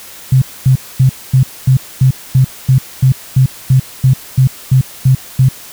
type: tone bursts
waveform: sine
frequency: 130.81 Hz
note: C3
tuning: in tune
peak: -4 dBFS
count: 16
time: 0.32-5.488 s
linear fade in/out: 5 ms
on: 98 ms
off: 240 ms
effects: white hiss -33 dBFS RMS until 5.72 s